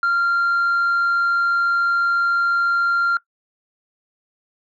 sine tone, 1387 Hz, F6, 12 cents flat, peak -13 dBFS, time 0.03-3.17 s, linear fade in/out 2 ms, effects noise-tail reverb RT60 0.1 s tail -20 dB re dry + tanh soft clip ceiling -14 dBFS

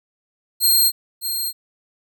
10% pulse tone with echo, 4207 Hz, C8, 9 cents sharp, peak -6 dBFS, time 0.6-0.92 s, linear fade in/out 50 ms, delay 610 ms, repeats 1, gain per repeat -9 dB, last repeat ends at 1.53 s, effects none

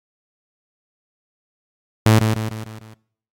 sawtooth tone with echo, 110 Hz, A2, in tune, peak -6 dBFS, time 2.06-2.19 s, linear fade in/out 0 ms, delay 150 ms, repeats 5, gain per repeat -6 dB, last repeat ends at 2.94 s, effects noise-tail reverb RT60 0.6 s tail -21 dB re dry + AAC 48 kbps

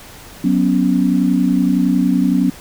sine chord, F# suspended fourth, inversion none, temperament just, 185 / 246.7 / 277.5 Hz, F#3 / B3 / C#4, 0 / -2 / +2 cents, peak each -16 dBFS, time 0.44-2.5 s, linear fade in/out 5 ms, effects pink hiss -38 dBFS RMS until 2.6 s

